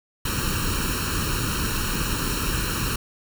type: noise with comb filter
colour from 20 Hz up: pink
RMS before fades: -25 dBFS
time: 0.25-2.96 s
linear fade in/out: 5 ms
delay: 0.72 ms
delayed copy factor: +0.85
effects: none